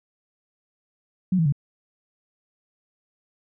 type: tone with pitch steps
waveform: sine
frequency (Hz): 185.2 / 162.16 / 141.99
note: F#3 / E3 / C#3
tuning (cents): +2 / -28 / +42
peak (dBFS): -17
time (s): 1.32-1.524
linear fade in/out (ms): 5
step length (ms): 68
effects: none